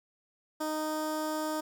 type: tone with notch filter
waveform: 15% pulse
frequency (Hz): 309.4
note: D#4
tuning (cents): -10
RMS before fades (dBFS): -33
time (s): 0.6-1.61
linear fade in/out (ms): 10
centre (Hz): 2700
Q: 1.4
effects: none